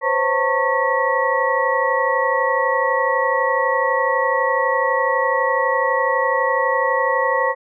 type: tone cluster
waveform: sine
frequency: 510 / 542 / 906 / 1102 / 1924 Hz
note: C5 / C#5 / A#5 / C#6 / B6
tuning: -44 / -39 / -50 / -11 / -46 cents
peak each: -22 dBFS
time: 0.01-7.55 s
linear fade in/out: 50 ms
effects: none